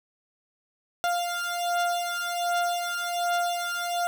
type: beating tone pair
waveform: 30% pulse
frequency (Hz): 698.5 / 699.8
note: F5 / F5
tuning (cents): 0 / +3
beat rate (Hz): 1.3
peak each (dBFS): -26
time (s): 1.04-4.07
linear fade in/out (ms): 0
effects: none